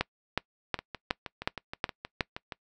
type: two click trains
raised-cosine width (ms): 0.3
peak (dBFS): -10 / -20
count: 7 / 12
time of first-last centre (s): 0.01-2.208 / 0.79-2.522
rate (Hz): 2.73 / 6.35
effects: noise-tail reverb RT60 0.1 s tail -23 dB re dry